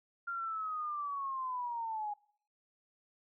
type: linear sweep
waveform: sine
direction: down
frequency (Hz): 1396.9 to 820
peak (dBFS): -35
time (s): 0.27-2.14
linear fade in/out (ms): 10
effects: noise-tail reverb RT60 0.6 s tail -24 dB re dry